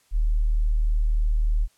sine tone, 38.34 Hz, D#1, 25 cents flat, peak -18 dBFS, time 0.11-1.68 s, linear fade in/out 50 ms, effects white hiss -63 dBFS RMS until 1.77 s + low-pass 11000 Hz 12 dB/octave

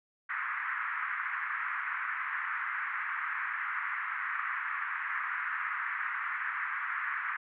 white band-pass noise, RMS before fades -35 dBFS, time 0.29-7.37 s, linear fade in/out 10 ms, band 1100 to 2000 Hz, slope 48 dB/octave, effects none

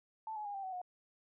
sine tone with pitch steps, 880 / 846.6 / 814.5 / 783.5 / 753.8 / 725.2 Hz, A5 / G#5 / G#5 / G5 / F#5 / F#5, 0 / +33 / -34 / -1 / +32 / -35 cents, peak -39 dBFS, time 0.27-0.816 s, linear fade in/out 2 ms, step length 91 ms, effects none

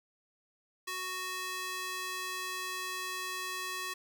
square tone with high-pass filter, 370 Hz, F#4, in tune, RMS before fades -38 dBFS, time 0.87-3.94 s, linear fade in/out 10 ms, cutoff 1300 Hz, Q 0.74, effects none

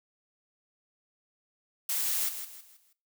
blue noise with echo, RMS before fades -30 dBFS, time 1.89-2.29 s, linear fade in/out 5 ms, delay 160 ms, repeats 4, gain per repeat -9 dB, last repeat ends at 2.93 s, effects noise-tail reverb RT60 0.3 s tail -17 dB re dry

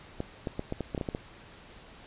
clicks, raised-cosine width 2 ms, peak -18 dBFS, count 10, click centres 0.204 / 0.472 / 0.594 / 0.724 / 0.807 / 0.948 / 0.978 / 1.012 / 1.088 / 1.149 s, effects pink hiss -51 dBFS RMS until 2.06 s + resampled to 8000 Hz

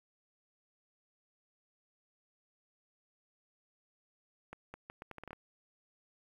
accelerating click train, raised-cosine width 0.5 ms, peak -30 dBFS, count 10, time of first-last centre 4.53-5.331 s, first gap 210 ms, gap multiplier 0.76, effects 10-bit

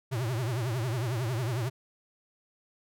square tone with vibrato, 120.5 Hz, B2, 42 cents flat, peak -29 dBFS, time 0.11-1.7 s, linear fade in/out 20 ms, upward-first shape triangle, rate 11 Hz, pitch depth 230 cents each way, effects none

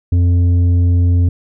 triangle tone with tanh clipping, 88 Hz, F2, 14 cents sharp, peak -10 dBFS, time 0.12-1.29 s, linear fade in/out 5 ms, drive 11 dB, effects none

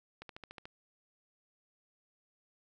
click train, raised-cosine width 0.3 ms, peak -30 dBFS, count 7, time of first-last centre 0.22-0.655 s, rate 13.8 Hz, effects none

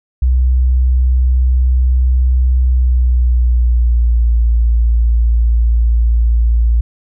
sine tone with pitch glide, 63.1 to 57.53 Hz, B1 to A#1, +38 to -22 cents, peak -8 dBFS, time 0.22-6.81 s, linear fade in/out 5 ms, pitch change -160 cents, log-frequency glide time 2.62-4.38 s, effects none

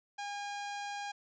sawtooth tone, 813 Hz, G#5, 37 cents flat, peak -34 dBFS, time 0.18-1.12 s, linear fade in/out 10 ms, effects resampled to 16000 Hz

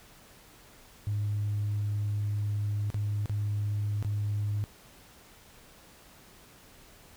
sine tone with dropouts, 103.6 Hz, G#2, 4 cents flat, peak -26 dBFS, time 1.07-4.64 s, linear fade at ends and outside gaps 0 ms, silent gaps 2.902-2.944 / 3.258-3.296 / 4.026-4.047 s, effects tanh soft clip ceiling -24 dBFS + pink hiss -55 dBFS RMS until 7.16 s

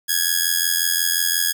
5% pulse tone with amplitude modulation, 1665 Hz, G#6, 4 cents sharp, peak -3 dBFS, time 0.08-1.53 s, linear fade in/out 20 ms, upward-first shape sine, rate 85.6 Hz, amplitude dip 75%, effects none

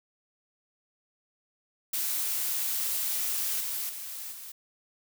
blue noise with level steps, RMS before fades -30 / -33 / -39 / -43 dBFS, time 1.93-4.52 s, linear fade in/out 5 ms, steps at 3.6 / 3.89 / 4.32 s, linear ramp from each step 5 ms, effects none

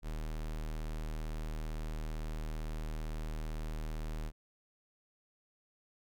square tone, 38.89 Hz, D#1, in tune, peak -37 dBFS, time 0.02-4.32 s, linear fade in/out 50 ms, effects none

